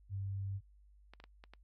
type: tone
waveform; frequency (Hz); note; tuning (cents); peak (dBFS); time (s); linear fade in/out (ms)
sine; 98; G2; 0; -37; 0.09-0.61; 50
type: clicks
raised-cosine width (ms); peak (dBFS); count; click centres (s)
0.3; -37; 5; 1.136 / 1.201 / 1.24 / 1.439 / 1.536
effects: noise-tail reverb RT60 0.1 s tail -23 dB re dry + added 50 Hz sine -60 dBFS peak until 1.63 s